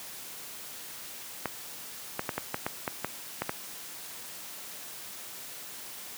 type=clicks; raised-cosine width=0.5 ms; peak=-14 dBFS; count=10; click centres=1.457 / 2.194 / 2.292 / 2.38 / 2.544 / 2.665 / 2.878 / 3.046 / 3.42 / 3.494 s; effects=white hiss -43 dBFS RMS until 6.17 s + high-pass 100 Hz 12 dB/octave